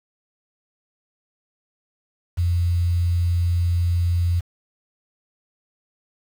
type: tone with quantisation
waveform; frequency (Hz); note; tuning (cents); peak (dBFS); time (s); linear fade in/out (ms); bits
sine; 86.8; F2; -10; -17; 2.37-4.41; 20; 7
effects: none